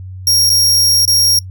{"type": "tone with dropouts", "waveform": "sawtooth", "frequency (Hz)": 5588, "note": "F8", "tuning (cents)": 0, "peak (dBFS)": -6, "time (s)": [0.27, 1.39], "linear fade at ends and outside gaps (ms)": 2, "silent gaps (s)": [[0.495, 0.5], [1.053, 1.077]], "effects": ["noise-tail reverb RT60 0.1 s tail -23 dB re dry", "added 93 Hz sine -26 dBFS peak until 1.5 s"]}